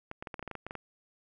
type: clicks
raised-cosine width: 0.5 ms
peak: -24 dBFS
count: 12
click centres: 0.114 / 0.225 / 0.272 / 0.342 / 0.394 / 0.427 / 0.477 / 0.513 / 0.553 / 0.666 / 0.709 / 0.753 s
effects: none